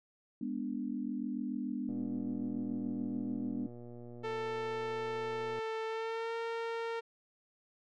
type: chord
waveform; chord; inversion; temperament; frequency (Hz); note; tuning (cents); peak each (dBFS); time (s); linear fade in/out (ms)
sine; G# diminished; none; equal with one note detuned; 206.2 / 246.9 / 293.7; G#3 / B3 / D4; -12 / 0 / 0; -40 / -37 / -40; 0.41-3.67; 5
type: click train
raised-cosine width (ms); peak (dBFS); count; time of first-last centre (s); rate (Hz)
2; -37; 445; 1.89-5.59; 120
type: tone with pitch glide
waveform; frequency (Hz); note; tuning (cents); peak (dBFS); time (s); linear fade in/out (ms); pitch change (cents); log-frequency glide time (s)
sawtooth; 444.1 to 459.2; A4 to A#4; +16 to -26; -31; 4.23-7.01; 20; +58; 5.87-6.35
effects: low-pass 3000 Hz 12 dB/octave